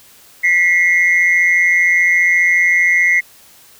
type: tone pair together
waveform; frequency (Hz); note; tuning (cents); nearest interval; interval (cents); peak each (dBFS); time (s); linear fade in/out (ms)
sine; 1961 / 2136; B6 / C7; -13 / +35; minor second; 148; -11; 0.43-3.21; 20
effects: tanh soft clip ceiling -5 dBFS + white hiss -45 dBFS RMS until 3.79 s